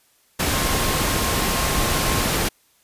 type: tone in noise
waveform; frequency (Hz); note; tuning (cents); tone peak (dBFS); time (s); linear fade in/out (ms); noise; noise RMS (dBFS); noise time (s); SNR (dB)
sine; 1069; C6; +37; -30; 0.53-2.25; 10; pink; -21; 0.39-2.49; -12
effects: white hiss -60 dBFS RMS until 2.83 s + resampled to 32000 Hz